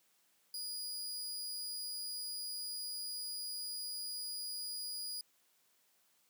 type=tone; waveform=sawtooth; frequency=4899 Hz; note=D#8; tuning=28 cents flat; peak=-37 dBFS; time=0.54-5.21 s; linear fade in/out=2 ms; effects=white hiss -73 dBFS RMS until 6.29 s + high-pass 150 Hz 12 dB/octave